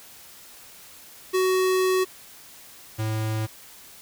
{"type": "tone pair in turn", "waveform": "square", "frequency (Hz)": [373.1, 109.4], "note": ["F#4", "A2"], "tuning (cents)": [14, -9], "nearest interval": "octave + major sixth", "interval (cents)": 2123, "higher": "first", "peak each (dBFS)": [-20, -25], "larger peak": "first", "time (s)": [[1.33, 2.05], [2.98, 3.47]], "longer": "first", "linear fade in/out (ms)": 20, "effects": ["white hiss -47 dBFS RMS until 4.01 s"]}